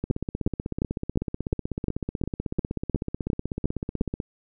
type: two click trains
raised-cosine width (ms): 3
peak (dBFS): -15 / -10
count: 68 / 12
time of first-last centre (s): 0.04-4.201 / 0.11-4.011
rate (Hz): 16.1 / 2.82
effects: none